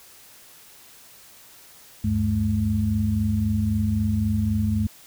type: tone cluster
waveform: sine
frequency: 75.2 / 99 / 214.2 Hz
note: D2 / G2 / A3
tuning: +42 / +18 / -46 cents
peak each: -28 / -23 / -23 dBFS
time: 2.04-4.87 s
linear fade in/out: 5 ms
effects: white hiss -49 dBFS RMS until 5.06 s